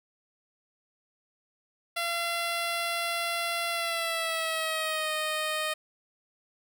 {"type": "tone with pitch glide", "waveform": "10% pulse", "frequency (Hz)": [683, 619.1], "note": ["F5", "D#5"], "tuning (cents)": [-39, -9], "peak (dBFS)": -20, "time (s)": [1.96, 5.74], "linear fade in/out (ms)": 10, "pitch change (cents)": -170, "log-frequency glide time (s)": [3.7, 5.11], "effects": []}